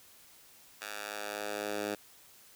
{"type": "tone with high-pass filter sweep", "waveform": "10% pulse", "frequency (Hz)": 103.83, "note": "G#2", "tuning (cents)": 0, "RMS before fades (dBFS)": -38, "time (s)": [0.81, 1.95], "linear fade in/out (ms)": 5, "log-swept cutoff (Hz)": [1300, 300], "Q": 0.87, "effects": ["white hiss -58 dBFS RMS until 2.55 s"]}